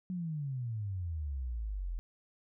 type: exponential sweep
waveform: sine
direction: down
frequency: 187.4 to 40.74 Hz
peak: -34 dBFS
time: 0.1-1.99 s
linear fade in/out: 0 ms
effects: none